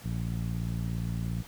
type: tone with low-pass filter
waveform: 10% pulse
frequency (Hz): 57.3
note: A#1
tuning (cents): -29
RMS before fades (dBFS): -32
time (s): 0.04-1.43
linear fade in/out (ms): 20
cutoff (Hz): 150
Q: 2.2
effects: pink hiss -50 dBFS RMS until 1.47 s